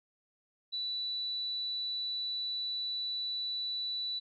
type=tone; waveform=sine; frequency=3960 Hz; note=B7; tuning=4 cents sharp; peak=-33 dBFS; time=0.72-4.2 s; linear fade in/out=20 ms; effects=none